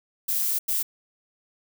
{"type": "noise bursts at uneven times", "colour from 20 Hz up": "violet", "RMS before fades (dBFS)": -25, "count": 2, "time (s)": [[0.28, 0.59], [0.68, 0.83]], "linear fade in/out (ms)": 10, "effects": []}